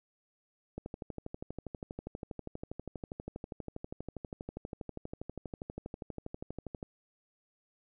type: click train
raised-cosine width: 2 ms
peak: -26 dBFS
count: 76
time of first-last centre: 0.78-6.828 s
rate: 12.4 Hz
effects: none